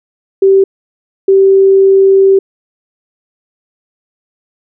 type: tone bursts at uneven times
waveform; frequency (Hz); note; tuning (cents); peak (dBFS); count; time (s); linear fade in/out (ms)
sine; 387.8; G4; -19; -3; 2; 0.42-0.64 / 1.28-2.39; 5
effects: none